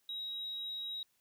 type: tone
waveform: sine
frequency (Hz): 3824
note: A#7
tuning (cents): +43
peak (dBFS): -37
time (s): 0.09-1.03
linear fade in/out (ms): 2
effects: tanh soft clip ceiling -34 dBFS + white hiss -75 dBFS RMS until 1.2 s